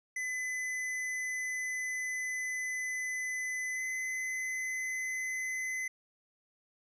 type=tone with pitch glide; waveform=square; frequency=2014 to 2033 Hz; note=B6 to B6; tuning=+33 to +50 cents; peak=-34 dBFS; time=0.16-5.88 s; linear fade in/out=5 ms; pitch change=+17 cents; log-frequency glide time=3.74-3.81 s; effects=low-pass 10000 Hz 12 dB/octave